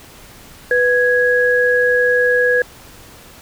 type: tone pair together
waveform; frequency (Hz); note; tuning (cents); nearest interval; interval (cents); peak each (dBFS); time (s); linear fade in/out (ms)
sine; 493.9 / 1661.3; B4 / G#6; 0 / 0; octave + major sixth; 2100; -14; 0.71-2.62; 2
effects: pink hiss -41 dBFS RMS until 3.41 s